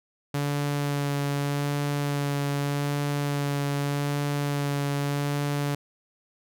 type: tone with vibrato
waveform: sawtooth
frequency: 143.2 Hz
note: D3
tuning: 43 cents flat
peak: -21 dBFS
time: 0.34-5.75 s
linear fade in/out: 5 ms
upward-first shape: sine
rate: 0.83 Hz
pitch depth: 13 cents each way
effects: none